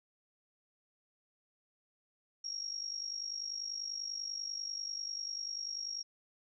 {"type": "tone with amplitude modulation", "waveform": "sine", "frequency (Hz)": 5588, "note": "F8", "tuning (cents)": 0, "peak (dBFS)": -34, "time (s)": [2.44, 6.03], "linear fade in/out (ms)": 10, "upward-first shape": "sine", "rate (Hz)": 50.2, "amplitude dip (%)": 75, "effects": []}